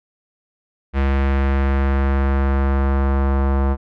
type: tone with low-pass filter sweep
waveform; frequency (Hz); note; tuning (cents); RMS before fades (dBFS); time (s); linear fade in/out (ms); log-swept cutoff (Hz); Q
square; 68.2; C#2; -28; -17; 0.93-3.77; 50; 2200 to 1100; 1.4
effects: none